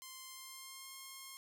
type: tone with pitch glide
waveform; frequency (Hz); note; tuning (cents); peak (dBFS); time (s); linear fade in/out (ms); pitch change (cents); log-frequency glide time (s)
5% pulse; 1046.5 to 1071; C6 to C6; 0 to +40; -37; 0.02-1.37; 0; +40; 0.24-0.96
effects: none